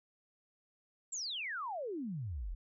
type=exponential sweep; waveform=sine; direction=down; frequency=7700 to 36.51 Hz; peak=-37 dBFS; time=1.12-2.55 s; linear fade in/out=10 ms; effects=none